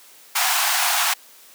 pink high-pass noise, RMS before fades -20 dBFS, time 0.35-1.14 s, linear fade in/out 10 ms, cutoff 690 Hz, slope 96 dB/octave, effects white hiss -48 dBFS RMS until 1.54 s + high-pass 300 Hz 12 dB/octave

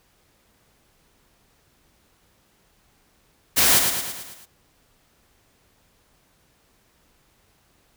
white noise with echo, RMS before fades -17 dBFS, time 3.56-3.8 s, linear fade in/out 20 ms, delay 110 ms, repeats 6, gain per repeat -5 dB, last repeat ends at 4.46 s, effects pink hiss -62 dBFS RMS until 7.96 s

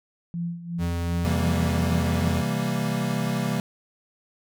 sine tone with tremolo, 171 Hz, F3, 36 cents flat, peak -25 dBFS, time 0.34-2.28 s, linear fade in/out 0 ms, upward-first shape sine, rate 2.7 Hz, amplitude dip 75%
square tone, 85.4 Hz, F2, 38 cents flat, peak -26 dBFS, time 0.78-2.44 s, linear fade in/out 50 ms
square chord, C dominant seventh, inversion none, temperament equal, 130.81 / 164.81 / 196 / 233.1 Hz, C3 / E3 / G3 / Bb3, 0 / 0 / 0 / 0 cents, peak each -30 dBFS, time 1.25-3.6 s, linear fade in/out 0 ms
effects none

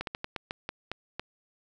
slowing click train, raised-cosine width 0.3 ms, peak -17 dBFS, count 9, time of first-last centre 0.01-1.196 s, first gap 62 ms, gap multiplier 1.24, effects none

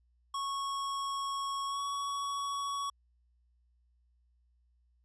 square tone with pitch glide, 1103 to 1121.6 Hz, C#6 to C#6, -9 to +20 cents, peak -34 dBFS, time 0.34-2.9 s, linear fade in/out 5 ms, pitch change +29 cents, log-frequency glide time 1.67-1.81 s, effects added 60 Hz sine -67 dBFS peak until 5.04 s + resampled to 22050 Hz

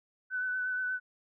sine tone with vibrato, 1503 Hz, F#6, 27 cents sharp, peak -30 dBFS, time 0.3-1 s, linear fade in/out 50 ms, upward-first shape sine, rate 8.4 Hz, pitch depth 20 cents each way, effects none

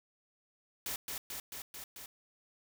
white noise with echo, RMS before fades -38 dBFS, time 0.86-0.96 s, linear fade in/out 2 ms, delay 220 ms, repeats 5, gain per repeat -2 dB, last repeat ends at 2.06 s, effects none

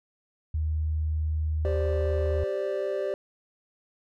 sine tone, 77.78 Hz, D#2, in tune, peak -24 dBFS, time 0.54-2.44 s, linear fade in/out 5 ms
triangle chord, G suspended fourth, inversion none, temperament equal, 392 / 523.3 / 587.3 Hz, G4 / C5 / D5, 0 / 0 / 0 cents, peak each -28 / -31 / -28 dBFS, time 1.65-3.14 s, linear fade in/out 0 ms
effects tanh soft clip ceiling -16 dBFS

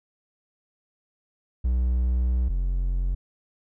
triangle tone pair in turn, 61.74 / 44.89 Hz, B1 / F1, 0 / +48 cents, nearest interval tritone, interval 552 cents, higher first, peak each -18 / -20 dBFS, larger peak first, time 1.64-2.49 / 2.49-3.15 s, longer first, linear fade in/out 10 ms, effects none

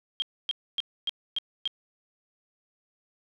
sine tone bursts, 3218 Hz, G7, 45 cents sharp, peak -25 dBFS, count 6, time 0.2-1.676 s, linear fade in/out 0 ms, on 21 ms, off 270 ms, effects none

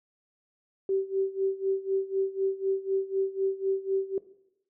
sine tone with tremolo, 386.7 Hz, G4, 24 cents flat, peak -22 dBFS, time 0.89-4.18 s, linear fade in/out 2 ms, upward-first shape sine, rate 4 Hz, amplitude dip 80%, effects noise-tail reverb RT60 0.8 s tail -17 dB re dry

